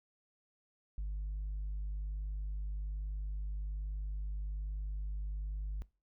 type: tone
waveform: sine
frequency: 50.6 Hz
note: G#1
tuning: 44 cents flat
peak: -33 dBFS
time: 0.98-5.82 s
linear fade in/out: 0 ms
effects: noise-tail reverb RT60 0.3 s tail -22 dB re dry + tanh soft clip ceiling -34 dBFS